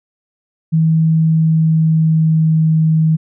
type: tone with pitch glide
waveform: sine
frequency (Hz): 160.7 to 158.85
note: E3 to D#3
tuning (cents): -44 to +36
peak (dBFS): -9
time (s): 0.72-3.17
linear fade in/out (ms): 20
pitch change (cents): -20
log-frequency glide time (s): 1.03-2.7
effects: none